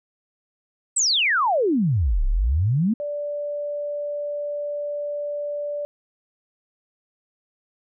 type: exponential two-way sweep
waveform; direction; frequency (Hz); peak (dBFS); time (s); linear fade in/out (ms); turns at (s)
sine; down then up; 8390 to 30.87 to 239.7; -17; 0.96-2.94; 10; 2.25
type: tone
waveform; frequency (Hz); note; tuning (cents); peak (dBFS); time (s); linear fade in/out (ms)
sine; 584; D5; -10; -25; 3-5.85; 0
effects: none